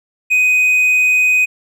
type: tone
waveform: triangle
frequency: 2501 Hz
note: D#7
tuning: 8 cents sharp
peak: -8 dBFS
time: 0.3-1.46 s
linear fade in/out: 20 ms
effects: none